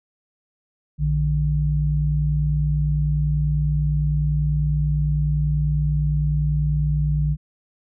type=tone pair together; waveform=sine; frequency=59.53 / 150 Hz; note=A#1 / D3; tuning=+37 / +37 cents; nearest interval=octave + major third; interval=1600 cents; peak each=-22 / -19 dBFS; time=0.98-7.37 s; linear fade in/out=50 ms; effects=none